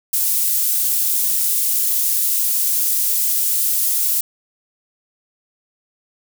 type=high-pass noise; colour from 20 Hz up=pink; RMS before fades=-18 dBFS; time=0.13-4.21 s; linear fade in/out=5 ms; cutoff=12000 Hz; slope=12 dB/octave; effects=none